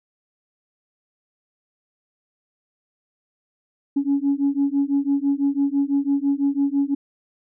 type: beating tone pair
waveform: sine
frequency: 277.2 / 283.2 Hz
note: C#4 / C#4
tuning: 0 / +37 cents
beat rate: 6 Hz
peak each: -20 dBFS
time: 3.96-6.95 s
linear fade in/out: 10 ms
effects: tanh soft clip ceiling -12 dBFS